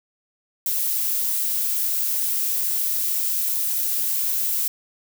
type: noise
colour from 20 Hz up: violet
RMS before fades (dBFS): -23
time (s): 0.66-4.68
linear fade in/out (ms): 2
effects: none